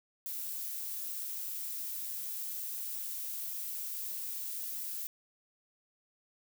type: noise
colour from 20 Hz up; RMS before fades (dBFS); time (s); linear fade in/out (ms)
violet; -39; 0.26-5.07; 0
effects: none